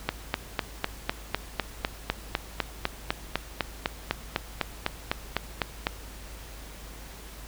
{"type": "click train", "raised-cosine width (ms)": 0.3, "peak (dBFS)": -8, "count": 24, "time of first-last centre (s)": [0.09, 5.869], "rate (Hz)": 3.98, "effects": ["added 52 Hz sine -43 dBFS peak until 7.47 s", "pink hiss -46 dBFS RMS until 7.47 s"]}